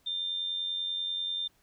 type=tone with amplitude modulation; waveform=sine; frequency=3600 Hz; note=A7; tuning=39 cents sharp; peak=-28 dBFS; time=0.06-1.48 s; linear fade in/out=10 ms; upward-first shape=sine; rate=90.2 Hz; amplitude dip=50%; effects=pink hiss -68 dBFS RMS until 1.62 s